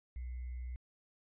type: tone with sample-and-hold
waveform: sine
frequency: 61.74 Hz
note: B1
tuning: in tune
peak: -39 dBFS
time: 0.16-0.76 s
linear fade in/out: 0 ms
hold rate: 2100 Hz
effects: resampled to 8000 Hz